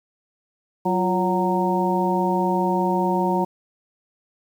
harmonic tone with a mistuned harmonic, 185 Hz, F#3, in tune, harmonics 1 / 2 / 3 / 4 / 5, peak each -23 / -24 / -29 / -27 / -23 dBFS, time 0.85-3.45 s, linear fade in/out 10 ms, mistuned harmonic 2, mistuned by -81 cents, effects 8-bit

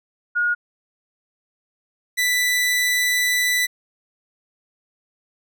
sine / sawtooth tone pair in turn, 1438 / 1981.3 Hz, F#6 / B6, -50 / +5 cents, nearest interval tritone, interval 555 cents, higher second, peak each -17 / -14 dBFS, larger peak second, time 0.35-0.55 / 2.17-3.67 s, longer second, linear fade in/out 20 ms, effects none

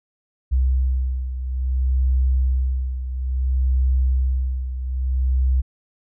sine beating tone pair, 64.3 / 64.89 Hz, C2 / C2, -30 / -14 cents, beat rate 0.59 Hz, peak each -18 / -24 dBFS, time 0.51-5.62 s, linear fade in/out 20 ms, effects none

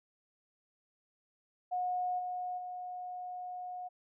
sine tone with level steps, 725 Hz, F#5, 35 cents flat, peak -31 / -35 / -39 dBFS, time 1.71-3.89 s, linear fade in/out 20 ms, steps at 2.18 / 2.57 s, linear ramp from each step 20 ms, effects none

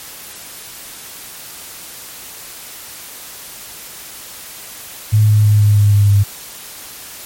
sine tone with pitch steps, 107 / 105.95 / 104.92 / 103.89 / 102.88 / 101.87 / 100.88 Hz, A2 / G#2 / G#2 / G#2 / G#2 / G#2 / G#2, -48 / +35 / +18 / +1 / -16 / -33 / -50 cents, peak -7 dBFS, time 5.12-6.24 s, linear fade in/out 20 ms, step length 160 ms, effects white hiss -33 dBFS RMS until 7.25 s + MP3 64 kbps

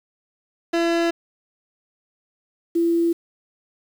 30% pulse / sine tone pair in turn, 337.3 / 337.3 Hz, E4 / E4, +40 / +40 cents, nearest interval unison, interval 0 cents, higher neither, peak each -15 / -16 dBFS, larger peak first, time 0.73-1.11 / 2.75-3.13 s, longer neither, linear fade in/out 10 ms, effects low-pass 5000 Hz 12 dB/octave + 7-bit

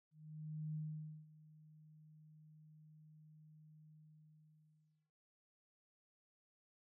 sine tone with ADSR envelope, 154.3 Hz, D#3, 14 cents flat, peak -40 dBFS, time 0.11-5.12 s, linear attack 640 ms, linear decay 510 ms, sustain -20 dB, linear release 1200 ms, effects none

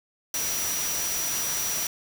sine tone in noise, 5830 Hz, F#8, 26 cents flat, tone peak -29 dBFS, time 0.34-1.87 s, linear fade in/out 2 ms, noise white, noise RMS -30 dBFS, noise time 0.34-1.87 s, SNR -2 dB, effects none

